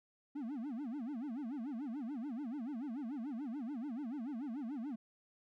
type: tone with vibrato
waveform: triangle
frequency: 257.8 Hz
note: C4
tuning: 26 cents flat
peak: -37 dBFS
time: 0.35-4.96 s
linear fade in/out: 10 ms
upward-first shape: sine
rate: 6.9 Hz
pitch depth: 280 cents each way
effects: none